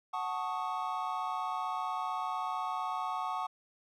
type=chord; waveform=triangle; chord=D# half-diminished seventh; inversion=first; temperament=equal; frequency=740 / 880 / 1108.7 / 1244.5 Hz; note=F#5 / A5 / C#6 / D#6; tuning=0 / 0 / 0 / 0 cents; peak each=-36 / -37 / -35 / -39 dBFS; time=0.13-3.47 s; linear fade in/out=10 ms; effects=none